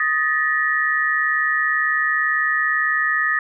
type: tone cluster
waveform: sine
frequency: 1249 / 1759 / 1899 Hz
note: D#6 / A6 / A#6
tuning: +6 / -1 / +32 cents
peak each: -23 / -20 / -21 dBFS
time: 0-3.39 s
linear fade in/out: 2 ms
effects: none